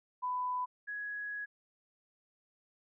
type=tone pair in turn; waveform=sine; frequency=998 / 1671.7 Hz; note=B5 / G#6; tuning=+18 / +11 cents; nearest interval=major sixth; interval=893 cents; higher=second; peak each=-32 / -37 dBFS; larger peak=first; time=0.22-0.66 / 0.87-1.46 s; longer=second; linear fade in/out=20 ms; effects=none